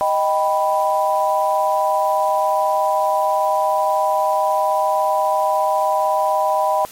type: chord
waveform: sine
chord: Eb augmented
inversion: none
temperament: equal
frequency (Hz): 622.3 / 784 / 987.8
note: Eb5 / G5 / B5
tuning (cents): 0 / 0 / 0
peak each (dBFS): -19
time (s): 0.01-6.85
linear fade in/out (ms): 0
effects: white hiss -40 dBFS RMS until 6.91 s + MP3 64 kbps